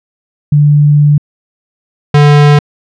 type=tone pair in turn; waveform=sine / square; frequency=147.1 / 146.52 Hz; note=D3 / D3; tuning=+3 / -4 cents; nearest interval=unison; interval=7 cents; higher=first; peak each=-3 dBFS; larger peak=neither; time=0.52-1.18 / 2.14-2.59 s; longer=first; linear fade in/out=5 ms; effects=low-pass 4000 Hz 12 dB/octave